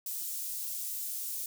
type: high-pass noise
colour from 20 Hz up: white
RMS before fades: -37 dBFS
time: 0.06-1.46 s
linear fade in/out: 2 ms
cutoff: 7100 Hz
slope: 12 dB/octave
effects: none